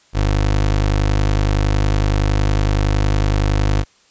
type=tone; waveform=25% pulse; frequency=50.8 Hz; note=G#1; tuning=38 cents flat; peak=-10 dBFS; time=0.13-3.85 s; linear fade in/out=50 ms; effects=white hiss -54 dBFS RMS until 4.1 s + resampled to 16000 Hz